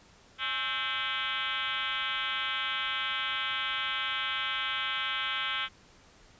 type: tone with frequency modulation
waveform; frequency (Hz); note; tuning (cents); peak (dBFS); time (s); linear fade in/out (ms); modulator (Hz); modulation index
sine; 2301; D7; -36; -29; 0.38-5.69; 50; 245; 4.7
effects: pink hiss -58 dBFS RMS until 6.39 s + resampled to 16000 Hz